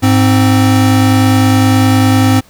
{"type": "tone pair together", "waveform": "square", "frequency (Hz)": [103.83, 261.6], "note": ["G#2", "C4"], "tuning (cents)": [0, 0], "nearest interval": "octave + major third", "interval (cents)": 1600, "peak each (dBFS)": -10, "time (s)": [0.02, 2.41], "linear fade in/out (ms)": 20, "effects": ["pink hiss -45 dBFS RMS until 2.49 s"]}